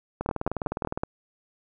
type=two click trains; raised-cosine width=1 ms; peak=-14 / -12 dBFS; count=16 / 5; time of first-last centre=0.21-0.975 / 0.29-1.035 s; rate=19.6 / 5.37 Hz; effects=none